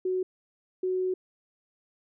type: tone bursts at uneven times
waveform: sine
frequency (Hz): 370.4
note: F#4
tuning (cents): +2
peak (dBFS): -25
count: 2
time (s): 0.05-0.23 / 0.83-1.14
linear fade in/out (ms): 5
effects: none